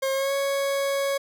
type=tone with pitch glide; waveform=40% pulse; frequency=536 to 554.3 Hz; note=C5 to C#5; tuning=+42 to 0 cents; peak=-22 dBFS; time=0.02-1.18 s; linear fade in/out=10 ms; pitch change=+58 cents; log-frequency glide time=0.13-0.33 s; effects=none